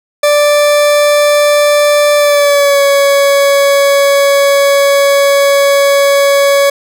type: tone with pitch glide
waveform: 40% pulse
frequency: 587.3 to 560.5 Hz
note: D5 to C#5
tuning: 0 to +19 cents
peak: -5 dBFS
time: 0.23-6.7 s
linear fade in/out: 5 ms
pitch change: -81 cents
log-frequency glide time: 2.17-2.82 s
effects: none